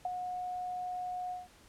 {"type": "tone with ADSR envelope", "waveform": "sine", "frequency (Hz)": 726, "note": "F#5", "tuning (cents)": -33, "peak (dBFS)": -29, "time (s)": [0.05, 1.48], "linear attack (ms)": 3, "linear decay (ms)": 23, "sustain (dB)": -6, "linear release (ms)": 170, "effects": ["pink hiss -60 dBFS RMS until 1.68 s", "low-pass 11000 Hz 12 dB/octave"]}